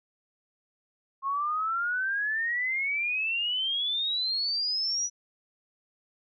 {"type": "exponential sweep", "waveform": "sine", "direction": "up", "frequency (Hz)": [1075, 5920], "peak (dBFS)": -26, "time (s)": [1.22, 5.1], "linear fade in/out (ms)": 50, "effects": []}